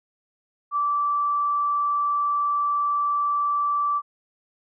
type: tone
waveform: sine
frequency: 1163 Hz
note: D6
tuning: 17 cents flat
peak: -20 dBFS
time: 0.71-4.02 s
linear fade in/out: 50 ms
effects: none